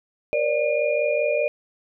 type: tone cluster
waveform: sine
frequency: 472.6 / 548 / 593 / 2427 Hz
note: A#4 / C#5 / D5 / D#7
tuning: +24 / -20 / +17 / -44 cents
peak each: -26 / -29 / -21 / -28 dBFS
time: 0.33-1.48 s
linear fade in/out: 0 ms
effects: none